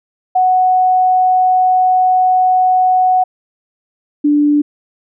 sine tone pair in turn, 740 / 293.7 Hz, F#5 / D4, 0 / 0 cents, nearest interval octave + major third, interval 1600 cents, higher first, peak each -8 dBFS, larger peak neither, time 0.35-3.24 / 4.24-4.62 s, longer first, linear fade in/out 10 ms, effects none

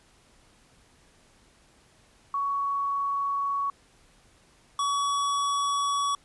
sine / square tone pair in turn, 1119 / 1131.3 Hz, C#6 / C#6, +16 / +35 cents, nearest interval unison, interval 19 cents, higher second, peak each -25 dBFS, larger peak neither, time 2.34-3.7 / 4.79-6.15 s, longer neither, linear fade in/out 2 ms, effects pink hiss -60 dBFS RMS until 6.24 s + resampled to 24000 Hz

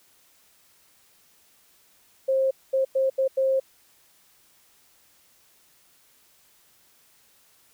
sine tone bursts at uneven times, 532 Hz, C5, 29 cents sharp, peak -19 dBFS, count 5, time 2.28-2.51 / 2.73-2.85 / 2.95-3.1 / 3.18-3.28 / 3.37-3.6 s, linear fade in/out 10 ms, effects white hiss -60 dBFS RMS until 7.73 s

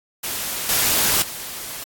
white noise with level steps, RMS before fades -26 / -18 / -32 dBFS, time 0.23-1.84 s, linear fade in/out 10 ms, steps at 0.69 / 1.22 s, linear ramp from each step 2 ms, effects AAC 64 kbps

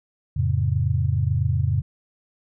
sine chord, F augmented, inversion none, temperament just, 87.31 / 109.13 / 136.42 Hz, F2 / A2 / C#3, 0 / -14 / -27 cents, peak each -23 dBFS, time 0.36-1.82 s, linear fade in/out 10 ms, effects none

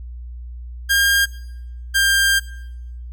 sawtooth tone pair in turn, 1610 / 1594.3 Hz, G6 / G6, +46 / +29 cents, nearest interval unison, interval 17 cents, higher first, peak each -10 dBFS, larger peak neither, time 0.89-1.26 / 1.94-2.4 s, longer second, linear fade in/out 20 ms, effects noise-tail reverb RT60 0.9 s tail -20 dB re dry + added 60 Hz sine -30 dBFS peak until 3.12 s

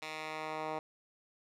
10% pulse tone with band-pass filter sweep, 156.1 Hz, D#3, 6 cents sharp, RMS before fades -40 dBFS, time 0.02-0.79 s, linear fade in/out 2 ms, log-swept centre 2800 to 860 Hz, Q 0.91, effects none

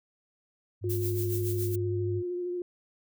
sine tone, 101.6 Hz, G#2, 38 cents flat, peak -29 dBFS, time 0.81-2.23 s, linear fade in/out 50 ms
sine tone with vibrato, 355.5 Hz, F4, 31 cents sharp, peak -30 dBFS, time 0.84-2.62 s, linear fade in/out 2 ms, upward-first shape sine, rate 13 Hz, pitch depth 20 cents each way
violet noise with tremolo, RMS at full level -36 dBFS, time 0.89-1.76 s, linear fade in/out 10 ms, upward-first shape sine, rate 7.1 Hz, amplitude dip 65%
effects none

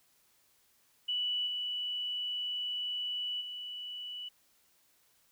sine tone with level steps, 2959 Hz, F#7, 1 cent flat, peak -30 / -33 / -39 dBFS, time 1.08-4.29 s, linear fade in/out 10 ms, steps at 1.46 / 3.4 s, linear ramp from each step 20 ms, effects white hiss -69 dBFS RMS until 5.31 s

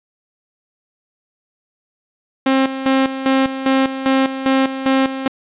sawtooth tone with tremolo, 266.5 Hz, C4, 32 cents sharp, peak -8 dBFS, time 2.46-5.28 s, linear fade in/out 5 ms, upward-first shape square, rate 2.5 Hz, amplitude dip 70%, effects resampled to 8000 Hz + 8-bit

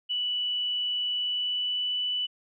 sine tone with pitch glide, 2960 to 2977 Hz, F#7 to F#7, 0 to +10 cents, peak -26 dBFS, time 0.09-2.27 s, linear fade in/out 20 ms, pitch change +10 cents, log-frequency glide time 1.15-1.97 s, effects none

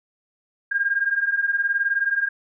sine beating tone pair, 1600 / 1619 Hz, G6 / G#6, +35 / -45 cents, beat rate 19 Hz, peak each -24 / -21 dBFS, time 0.71-2.29 s, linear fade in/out 10 ms, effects none

